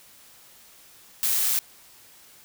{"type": "noise with amplitude modulation", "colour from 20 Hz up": "blue", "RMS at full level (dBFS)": -22, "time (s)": [1.23, 1.59], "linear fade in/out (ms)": 0, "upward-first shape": "sine", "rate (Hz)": 122, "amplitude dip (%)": 30, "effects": ["white hiss -52 dBFS RMS until 2.44 s"]}